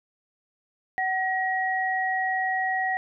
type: tone pair together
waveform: sine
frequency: 753.3 / 1901 Hz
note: F#5 / A#6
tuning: +31 / +33 cents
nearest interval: octave + major third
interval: 1602 cents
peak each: -26 dBFS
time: 0.98-2.97 s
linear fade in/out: 0 ms
effects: none